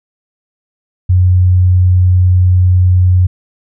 sine tone, 91 Hz, F#2, 28 cents flat, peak -5 dBFS, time 1.09-3.27 s, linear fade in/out 10 ms, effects none

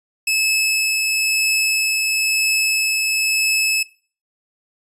sawtooth tone with tremolo, 2600 Hz, E7, 24 cents flat, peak -12 dBFS, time 0.27-3.83 s, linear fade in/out 5 ms, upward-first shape triangle, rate 1 Hz, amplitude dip 25%, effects noise-tail reverb RT60 0.4 s tail -19 dB re dry + resampled to 32000 Hz

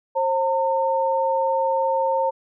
sine tone pair together, 534 / 908.5 Hz, C5 / A#5, +35 / -45 cents, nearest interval major sixth, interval 920 cents, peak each -21 / -21 dBFS, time 0.15-2.31 s, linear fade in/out 20 ms, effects none

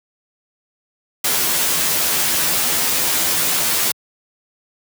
white noise with comb filter, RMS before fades -18 dBFS, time 1.24-3.92 s, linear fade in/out 5 ms, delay 12 ms, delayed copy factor +0.95, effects high-pass 100 Hz 12 dB/octave

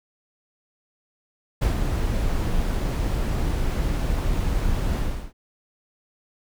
brown noise with ADSR envelope, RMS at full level -18 dBFS, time 1.61-5.33 s, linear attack 17 ms, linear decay 120 ms, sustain -5 dB, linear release 340 ms, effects none

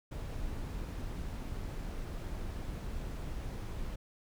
brown noise, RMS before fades -39 dBFS, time 0.11-3.96 s, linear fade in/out 10 ms, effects none

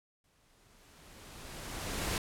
pink noise with exponential growth, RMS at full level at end -32 dBFS, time 0.24-2.18 s, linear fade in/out 2 ms, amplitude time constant 420 ms, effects low-pass 12000 Hz 12 dB/octave

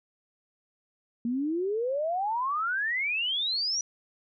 sine exponential sweep, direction up, 228.9 to 5920 Hz, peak -26 dBFS, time 1.25-3.81 s, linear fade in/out 2 ms, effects none

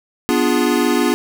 square chord, B diminished seventh, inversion none, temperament equal, 246.9 / 293.7 / 349.2 / 415.3 Hz, B3 / D4 / F4 / Ab4, 0 / 0 / 0 / 0 cents, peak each -19 / -20 / -20 / -22 dBFS, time 0.29-1.14 s, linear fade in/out 0 ms, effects none

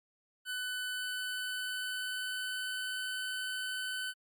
25% pulse tone with pitch glide, 1500 to 1512.2 Hz, F#6 to F#6, +23 to +37 cents, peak -31 dBFS, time 0.45-4.14 s, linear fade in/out 50 ms, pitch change +14 cents, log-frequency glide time 0.93-3.2 s, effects MP3 96 kbps

